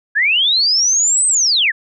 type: linear two-way sweep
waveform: sine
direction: up then down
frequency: 1600 to 8330 to 1600 Hz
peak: -11 dBFS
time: 0.15-1.72 s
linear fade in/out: 20 ms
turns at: 1.27 s
effects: none